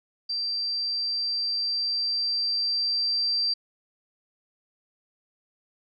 sine tone with level ramp, 4699 Hz, D8, in tune, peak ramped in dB -26 to -22 dBFS, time 0.29-3.54 s, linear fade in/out 10 ms, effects none

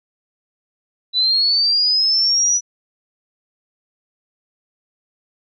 sine linear sweep, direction up, 3951 to 5920 Hz, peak -13 dBFS, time 1.13-2.61 s, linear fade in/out 50 ms, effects none

